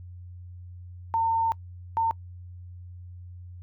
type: tone bursts at uneven times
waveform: sine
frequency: 907 Hz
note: A#5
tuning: 48 cents flat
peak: -21 dBFS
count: 2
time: 1.14-1.52 / 1.97-2.11 s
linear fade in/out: 0 ms
effects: noise-tail reverb RT60 0.1 s tail -24 dB re dry + added 89 Hz sine -40 dBFS peak until 3.62 s